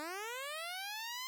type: linear sweep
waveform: 10% pulse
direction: up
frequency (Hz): 293.7 to 1046.5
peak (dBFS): -32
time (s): 0-1.27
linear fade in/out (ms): 0
effects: none